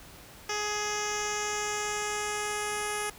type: tone with low-pass filter sweep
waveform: 10% pulse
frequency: 418.3 Hz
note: G#4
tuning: 12 cents sharp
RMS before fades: -32 dBFS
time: 0.49-3.1 s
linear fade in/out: 5 ms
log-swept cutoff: 5600 to 9900 Hz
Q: 3.1
effects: pink hiss -50 dBFS RMS until 3.18 s